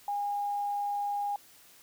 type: tone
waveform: sine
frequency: 815 Hz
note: G#5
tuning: 33 cents flat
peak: -29 dBFS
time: 0.08-1.36 s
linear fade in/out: 2 ms
effects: white hiss -57 dBFS RMS until 1.82 s